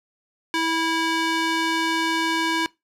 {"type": "tone with band-pass filter", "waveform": "square", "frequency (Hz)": 326.7, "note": "E4", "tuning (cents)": -15, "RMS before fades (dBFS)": -23, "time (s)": [0.54, 2.66], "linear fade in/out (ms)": 0, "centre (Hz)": 2300, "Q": 0.61, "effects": ["noise-tail reverb RT60 0.2 s tail -22 dB re dry"]}